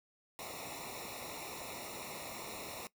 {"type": "noise with comb filter", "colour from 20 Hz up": "pink", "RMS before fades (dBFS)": -45, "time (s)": [0.39, 2.87], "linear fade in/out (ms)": 0, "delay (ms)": 0.63, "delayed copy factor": -0.95, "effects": ["noise-tail reverb RT60 0.1 s tail -19 dB re dry"]}